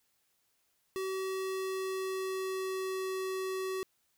square tone with pitch glide, 380.5 to 378.1 Hz, F#4 to F#4, +48 to +38 cents, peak -34 dBFS, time 0.96-3.83 s, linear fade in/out 0 ms, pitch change -10 cents, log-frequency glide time 1.24-3.09 s, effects white hiss -75 dBFS RMS until 4.17 s

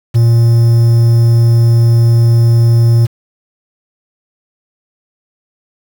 triangle tone with quantisation, 116.4 Hz, A#2, 2 cents flat, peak -3 dBFS, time 0.14-3.07 s, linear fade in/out 20 ms, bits 5, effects none

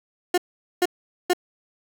30% pulse tone bursts, 358.2 Hz, F4, 44 cents sharp, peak -14 dBFS, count 3, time 0.34-1.334 s, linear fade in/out 5 ms, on 38 ms, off 440 ms, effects none

